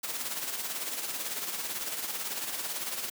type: noise with tremolo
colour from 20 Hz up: white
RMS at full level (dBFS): -33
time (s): 0.03-3.1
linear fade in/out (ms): 10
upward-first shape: sine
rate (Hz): 18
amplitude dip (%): 50
effects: high-pass 200 Hz 12 dB/octave